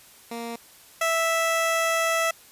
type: tone pair in turn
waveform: 15% pulse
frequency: 233.1 / 658.1 Hz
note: A#3 / E5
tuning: 0 / -3 cents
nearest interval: octave + tritone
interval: 1797 cents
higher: second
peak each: -25 / -15 dBFS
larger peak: second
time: 0.31-0.56 / 1.01-2.31 s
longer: second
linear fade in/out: 5 ms
effects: white hiss -51 dBFS RMS until 2.51 s + resampled to 32000 Hz